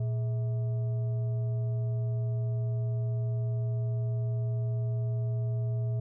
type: tone with frequency modulation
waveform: sine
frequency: 116.9 Hz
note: A#2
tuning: 5 cents sharp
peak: -27 dBFS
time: 0-6 s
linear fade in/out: 5 ms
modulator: 534 Hz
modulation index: 0.24
effects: none